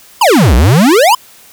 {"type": "exponential two-way sweep", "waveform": "square", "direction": "down then up", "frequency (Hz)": [1060, 55.8, 1060], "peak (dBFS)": -5, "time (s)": [0.21, 1.15], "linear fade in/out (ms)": 5, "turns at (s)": 0.55, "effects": ["white hiss -40 dBFS RMS until 1.52 s"]}